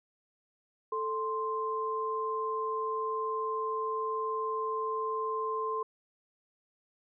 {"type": "tone pair together", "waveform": "sine", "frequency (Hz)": [440, 1046.5], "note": ["A4", "C6"], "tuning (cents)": [0, 0], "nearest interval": "octave + minor third", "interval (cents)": 1500, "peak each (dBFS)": [-34, -32], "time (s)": [0.92, 5.83], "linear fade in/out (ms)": 5, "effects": []}